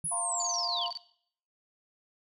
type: linear sweep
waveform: sine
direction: down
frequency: 10580 to 2813 Hz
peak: -30 dBFS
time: 0.04-0.87 s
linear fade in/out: 10 ms
type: tone with exponential decay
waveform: sine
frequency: 154.5 Hz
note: D#3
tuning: 12 cents flat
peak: -35 dBFS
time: 0.04-0.12 s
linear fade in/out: 0 ms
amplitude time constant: 17 ms
type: chord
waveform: sine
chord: F suspended fourth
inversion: none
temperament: equal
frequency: 698.5 / 932.3 / 1046.5 Hz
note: F5 / Bb5 / C6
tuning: 0 / 0 / 0 cents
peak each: -36 / -39 / -39 dBFS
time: 0.11-0.91 s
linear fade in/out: 10 ms
type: tone bursts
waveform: sine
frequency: 4573 Hz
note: D8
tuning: 47 cents flat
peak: -35 dBFS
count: 13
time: 0.4-0.973 s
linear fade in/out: 0 ms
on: 21 ms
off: 25 ms
effects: noise-tail reverb RT60 0.6 s tail -17 dB re dry